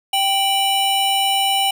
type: tone pair together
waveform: square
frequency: 784 / 2960 Hz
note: G5 / F#7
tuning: 0 / 0 cents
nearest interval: octave + major seventh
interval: 2300 cents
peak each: -19 dBFS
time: 0.13-1.71 s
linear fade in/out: 5 ms
effects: none